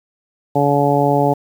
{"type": "harmonic tone", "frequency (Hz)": 142.6, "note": "C#3", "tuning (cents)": 49, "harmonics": [1, 2, 3, 4, 5, 6], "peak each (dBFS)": [-19, -19, -19, -19, -19, -19], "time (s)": [0.55, 1.34], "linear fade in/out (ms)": 10, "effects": ["7-bit"]}